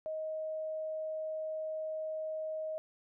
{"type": "tone", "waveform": "sine", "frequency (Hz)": 628, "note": "D#5", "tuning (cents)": 16, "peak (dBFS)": -35, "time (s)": [0.06, 2.78], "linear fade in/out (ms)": 0, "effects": []}